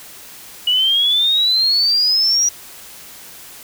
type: exponential sweep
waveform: sine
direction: up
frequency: 2913 to 5810 Hz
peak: -12 dBFS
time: 0.67-2.49 s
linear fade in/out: 5 ms
effects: white hiss -38 dBFS RMS until 3.63 s